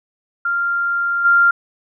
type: tone with level steps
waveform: sine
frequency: 1392 Hz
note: F6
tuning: 6 cents flat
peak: -16 / -9 dBFS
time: 0.45-1.51 s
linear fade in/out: 5 ms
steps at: 1.24 s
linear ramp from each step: 20 ms
effects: none